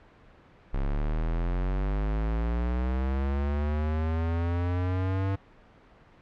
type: linear sweep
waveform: square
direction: up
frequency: 33 to 98 Hz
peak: -26 dBFS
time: 0.73-5.36 s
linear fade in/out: 10 ms
effects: pink hiss -55 dBFS RMS until 6.21 s + low-pass 2000 Hz 12 dB/octave